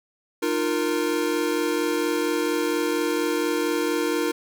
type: chord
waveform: square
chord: Eb suspended second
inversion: none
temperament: equal with one note detuned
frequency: 304.9 / 349.2 / 466.2 Hz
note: Eb4 / F4 / Bb4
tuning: -35 / 0 / 0 cents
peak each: -27 dBFS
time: 0.42-4.32 s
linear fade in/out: 10 ms
effects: none